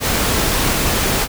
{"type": "noise", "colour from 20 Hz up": "pink", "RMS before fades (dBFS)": -17, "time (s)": [0, 1.28], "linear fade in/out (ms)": 50, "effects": []}